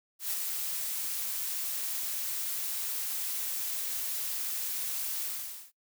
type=noise with ADSR envelope; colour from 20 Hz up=blue; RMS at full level=-31 dBFS; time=0.19-5.72 s; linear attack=120 ms; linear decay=36 ms; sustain=-3 dB; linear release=490 ms; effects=noise-tail reverb RT60 0.1 s tail -20 dB re dry